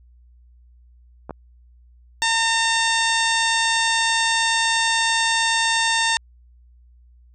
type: clicks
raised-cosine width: 1 ms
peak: -17 dBFS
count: 2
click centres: 1.295 / 1.308 s
type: harmonic tone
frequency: 909 Hz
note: A#5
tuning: 44 cents flat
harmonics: 1 / 2 / 3 / 4 / 5 / 6 / 7 / 8 / 9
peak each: -23 / -22 / -27 / -24 / -30 / -30 / -32 / -33 / -30 dBFS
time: 2.22-6.17 s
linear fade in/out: 0 ms
effects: added 60 Hz sine -48 dBFS peak until 7.34 s